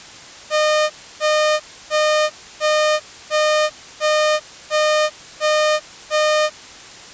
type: tone bursts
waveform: sawtooth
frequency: 611 Hz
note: D#5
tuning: 32 cents flat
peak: -10 dBFS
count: 9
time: 0.5-6.5 s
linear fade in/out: 50 ms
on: 400 ms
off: 300 ms
effects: white hiss -38 dBFS RMS until 7.13 s + resampled to 16000 Hz

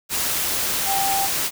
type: tone in noise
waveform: sine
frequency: 784 Hz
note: G5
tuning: in tune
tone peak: -21 dBFS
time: 0.85-1.29 s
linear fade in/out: 50 ms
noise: white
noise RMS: -23 dBFS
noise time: 0.09-1.51 s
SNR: -1 dB
effects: none

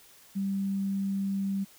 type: tone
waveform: sine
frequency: 196 Hz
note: G3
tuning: in tune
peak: -27 dBFS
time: 0.35-1.65 s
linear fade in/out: 20 ms
effects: white hiss -56 dBFS RMS until 1.78 s

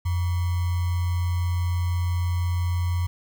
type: tone with sample-and-hold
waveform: sine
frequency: 88 Hz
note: F2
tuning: 14 cents sharp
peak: -21 dBFS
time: 0.05-3.07 s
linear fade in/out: 10 ms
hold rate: 1050 Hz
effects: none

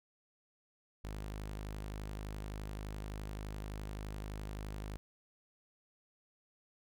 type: tone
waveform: sawtooth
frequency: 51.7 Hz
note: G#1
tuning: 7 cents flat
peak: -37 dBFS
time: 1.04-4.97 s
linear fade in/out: 0 ms
effects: none

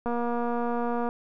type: click train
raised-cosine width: 1 ms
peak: -17 dBFS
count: 246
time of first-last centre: 0.06-1.089 s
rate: 238 Hz
effects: none

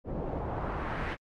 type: noise with low-pass filter sweep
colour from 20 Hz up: pink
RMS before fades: -34 dBFS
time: 0.04-1.17 s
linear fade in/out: 50 ms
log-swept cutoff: 470 to 2300 Hz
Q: 1.5
effects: Opus 48 kbps

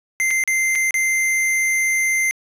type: tone with dropouts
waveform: square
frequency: 2084 Hz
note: C7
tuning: 7 cents flat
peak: -17 dBFS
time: 0.2-2.31 s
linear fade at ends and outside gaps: 0 ms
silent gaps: 0.306-0.31 / 0.438-0.476 / 0.752-0.756 / 0.908-0.942 s
effects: resampled to 32000 Hz + 9-bit

